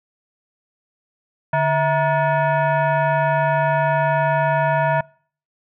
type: tone with frequency modulation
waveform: sine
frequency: 146.8 Hz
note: D3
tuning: in tune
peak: -15 dBFS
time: 1.53-5.01 s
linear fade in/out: 5 ms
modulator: 797 Hz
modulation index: 1.6
effects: noise-tail reverb RT60 0.5 s tail -26 dB re dry